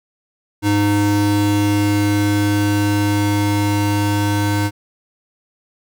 square tone pair together, 102.4 / 307.1 Hz, G#2 / D#4, -24 / -23 cents, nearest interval octave + perfect fifth, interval 1901 cents, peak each -18 dBFS, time 0.62-4.71 s, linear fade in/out 50 ms, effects none

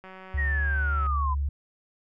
click train, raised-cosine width 0.5 ms, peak -30 dBFS, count 194, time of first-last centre 0.04-1.067 s, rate 188 Hz
sine tone with vibrato, 70.6 Hz, C#2, 32 cents sharp, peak -24 dBFS, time 0.34-1.49 s, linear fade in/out 5 ms, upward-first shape square, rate 19 Hz, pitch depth 31 cents each way
sine linear sweep, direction down, 1913 to 987.8 Hz, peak -27 dBFS, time 0.37-1.35 s, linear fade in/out 20 ms
effects none

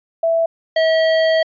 sine / square tone pair in turn, 661 / 644 Hz, E5 / E5, +5 / -41 cents, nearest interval unison, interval 46 cents, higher first, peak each -13 dBFS, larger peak neither, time 0.23-0.46 / 0.76-1.43 s, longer second, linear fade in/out 5 ms, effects resampled to 11025 Hz

